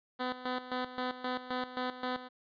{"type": "tone with tremolo", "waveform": "10% pulse", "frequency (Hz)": 252.3, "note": "B3", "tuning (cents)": 37, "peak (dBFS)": -24, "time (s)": [0.19, 2.29], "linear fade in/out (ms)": 20, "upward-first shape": "square", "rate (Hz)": 3.8, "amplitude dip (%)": 75, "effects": ["resampled to 11025 Hz"]}